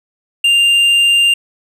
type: tone with tanh clipping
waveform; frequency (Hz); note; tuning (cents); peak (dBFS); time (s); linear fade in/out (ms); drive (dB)
sine; 2794; F7; 0; -9; 0.44-1.34; 5; 6
effects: none